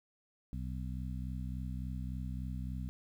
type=harmonic tone; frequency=63.5 Hz; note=B1; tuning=49 cents sharp; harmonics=1 / 2 / 3 / 4; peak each=-39 / -42 / -44 / -49 dBFS; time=0.53-2.89 s; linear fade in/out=0 ms; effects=11-bit